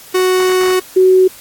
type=tone pair in turn; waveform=45% pulse / sine; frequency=370 / 373.4 Hz; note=F#4 / F#4; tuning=0 / +16 cents; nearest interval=unison; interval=16 cents; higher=second; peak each=-10 / -5 dBFS; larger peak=second; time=0.14-0.8 / 0.96-1.28 s; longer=first; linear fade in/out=10 ms; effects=white hiss -37 dBFS RMS until 1.4 s + AAC 64 kbps